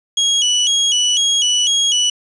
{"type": "tone with vibrato", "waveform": "30% pulse", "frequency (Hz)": 3120, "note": "G7", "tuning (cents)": -9, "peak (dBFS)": -10, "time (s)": [0.17, 2.1], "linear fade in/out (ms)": 5, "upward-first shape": "square", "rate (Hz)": 2, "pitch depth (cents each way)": 92, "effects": ["resampled to 24000 Hz", "7-bit"]}